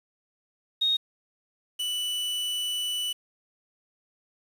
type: tone pair in turn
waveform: sine / 45% pulse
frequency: 3729 / 2970 Hz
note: A#7 / F#7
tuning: 0 / +6 cents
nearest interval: major third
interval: 394 cents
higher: first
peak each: -21 / -27 dBFS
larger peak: first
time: 0.81-0.97 / 1.79-3.13 s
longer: second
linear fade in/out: 10 ms
effects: resampled to 32000 Hz + 8-bit